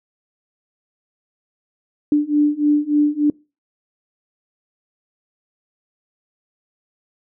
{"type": "beating tone pair", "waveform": "sine", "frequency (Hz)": [293.7, 297.1], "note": ["D4", "D4"], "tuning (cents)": [0, 20], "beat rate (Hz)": 3.4, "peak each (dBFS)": [-17, -16], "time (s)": [2.12, 3.3], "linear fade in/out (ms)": 2, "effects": ["noise-tail reverb RT60 0.3 s tail -25 dB re dry"]}